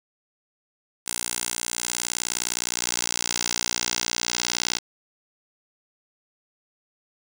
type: tone with band-pass filter sweep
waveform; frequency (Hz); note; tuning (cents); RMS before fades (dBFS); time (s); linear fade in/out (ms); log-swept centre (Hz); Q
10% pulse; 59.6; A#1; +39; -28; 1.06-4.79; 10; 9000 to 5300; 1.6
effects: none